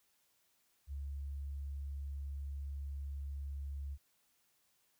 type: tone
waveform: sine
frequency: 70 Hz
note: C#2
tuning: 18 cents sharp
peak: -39 dBFS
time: 0.87-3.98 s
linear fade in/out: 50 ms
effects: white hiss -75 dBFS RMS until 4.99 s